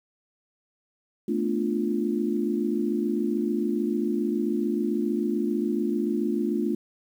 sine chord, B half-diminished seventh, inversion third, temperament equal, 220 / 246.9 / 293.7 / 349.2 Hz, A3 / B3 / D4 / F4, 0 / 0 / 0 / 0 cents, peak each -27 / -32 / -29 / -28 dBFS, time 1.28-6.75 s, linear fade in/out 5 ms, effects 9-bit

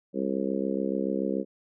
harmonic tone, 67 Hz, C2, 42 cents sharp, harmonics 3 / 4 / 5 / 6 / 7 / 8, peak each -31 / -32 / -33 / -34 / -34 / -35 dBFS, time 0.13-1.45 s, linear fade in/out 50 ms, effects none

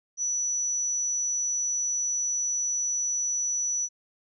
sine tone, 5920 Hz, F#8, in tune, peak -25 dBFS, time 0.17-3.89 s, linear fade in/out 50 ms, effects none

